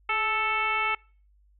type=tone with frequency modulation; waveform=sine; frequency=1760 Hz; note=A6; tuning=in tune; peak=-23 dBFS; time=0.09-0.95 s; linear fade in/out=5 ms; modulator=446 Hz; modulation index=2.1; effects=noise-tail reverb RT60 0.4 s tail -25 dB re dry + added 50 Hz sine -58 dBFS peak until 1.59 s